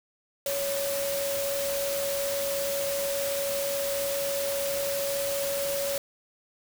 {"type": "tone in noise", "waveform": "sine", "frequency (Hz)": 559, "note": "C#5", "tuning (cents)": 14, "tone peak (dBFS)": -28, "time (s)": [0.46, 5.98], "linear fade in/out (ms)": 2, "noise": "white", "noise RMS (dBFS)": -33, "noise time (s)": [0.46, 5.98], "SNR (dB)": 2, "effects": []}